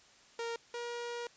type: tone pair in turn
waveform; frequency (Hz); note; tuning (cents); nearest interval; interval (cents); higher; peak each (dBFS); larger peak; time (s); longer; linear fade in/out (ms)
sawtooth; 464.5 / 476.5; A#4 / A#4; -6 / +38; unison; 44; second; -32 / -34; first; 0.39-0.56 / 0.74-1.27; second; 2
effects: white hiss -61 dBFS RMS until 1.36 s + resampled to 16000 Hz